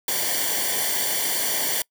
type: noise with comb filter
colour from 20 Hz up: white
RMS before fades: -24 dBFS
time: 0.08-1.82 s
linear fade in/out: 2 ms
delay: 0.77 ms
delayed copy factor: -0.8
effects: noise-tail reverb RT60 0.1 s tail -25 dB re dry